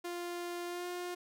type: tone with pitch glide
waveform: sawtooth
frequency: 349.2 to 355.3 Hz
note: F4 to F4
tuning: 0 to +30 cents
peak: -34 dBFS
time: 0.04-1.15 s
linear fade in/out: 10 ms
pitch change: +30 cents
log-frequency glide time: 0.66-0.86 s
effects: none